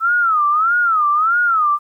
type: tone with vibrato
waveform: sine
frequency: 1300 Hz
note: E6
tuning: 24 cents flat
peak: -12 dBFS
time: 0-1.79 s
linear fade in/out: 50 ms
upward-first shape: sine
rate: 1.6 Hz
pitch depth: 180 cents each way
effects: 9-bit